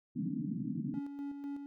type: band-pass noise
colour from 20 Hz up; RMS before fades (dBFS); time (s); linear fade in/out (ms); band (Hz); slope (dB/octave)
white; -37; 0.15-1; 10; 130 to 300; 96
type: tone with tremolo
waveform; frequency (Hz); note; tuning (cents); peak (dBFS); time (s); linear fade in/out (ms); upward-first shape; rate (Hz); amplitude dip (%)
triangle; 282.6; C#4; +34; -35; 0.94-1.66; 0; square; 4; 45
effects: none